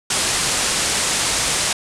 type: low-pass noise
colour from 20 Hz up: white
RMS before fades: -20 dBFS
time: 0.1-1.73 s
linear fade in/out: 5 ms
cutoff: 9700 Hz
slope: 48 dB/octave
effects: none